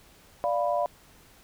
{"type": "chord", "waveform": "sine", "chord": "B diminished", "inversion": "first", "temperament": "equal", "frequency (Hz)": [587.3, 698.5, 987.8], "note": ["D5", "F5", "B5"], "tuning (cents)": [0, 0, 0], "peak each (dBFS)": [-27, -27, -31], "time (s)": [0.44, 0.86], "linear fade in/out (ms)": 0, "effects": ["pink hiss -56 dBFS RMS until 1.43 s"]}